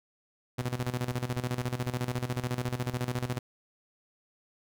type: tone with tremolo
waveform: sawtooth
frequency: 124.1 Hz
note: B2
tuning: 9 cents sharp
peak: -24 dBFS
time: 0.58-3.39 s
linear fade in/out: 10 ms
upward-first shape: square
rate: 14 Hz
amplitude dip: 75%
effects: none